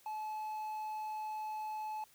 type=tone with quantisation; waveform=triangle; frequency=861 Hz; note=A5; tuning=38 cents flat; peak=-36 dBFS; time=0.06-2.04 s; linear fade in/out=2 ms; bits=11; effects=white hiss -65 dBFS RMS until 2.14 s